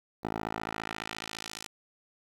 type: tone with band-pass filter sweep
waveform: 10% pulse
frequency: 54.5 Hz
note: A1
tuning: 16 cents flat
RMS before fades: -38 dBFS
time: 0.23-1.68 s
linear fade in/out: 20 ms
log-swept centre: 610 to 6700 Hz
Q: 0.84
effects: 9-bit